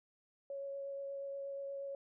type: tone with vibrato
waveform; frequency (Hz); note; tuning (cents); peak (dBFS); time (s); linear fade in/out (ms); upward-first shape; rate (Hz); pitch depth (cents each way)
sine; 554.4; C#5; 0; -40; 0.5-1.95; 2; triangle; 8.4; 11
effects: none

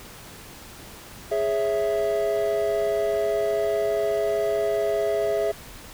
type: chord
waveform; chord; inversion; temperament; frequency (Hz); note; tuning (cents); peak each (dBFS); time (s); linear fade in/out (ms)
triangle; C# minor; second; equal; 415.3 / 554.4 / 659.3; G#4 / C#5 / E5; 0 / 0 / 0; -23 / -28 / -22; 1.31-5.52; 10
effects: pink hiss -43 dBFS RMS until 5.93 s

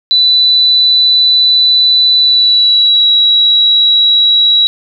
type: tone with pitch glide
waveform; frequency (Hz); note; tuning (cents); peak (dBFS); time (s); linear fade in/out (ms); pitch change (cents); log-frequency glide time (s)
sine; 3983 to 3881; B7 to B7; +14 to -31; -5; 0.11-4.67; 0; -45; 2.17-3.08
effects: none

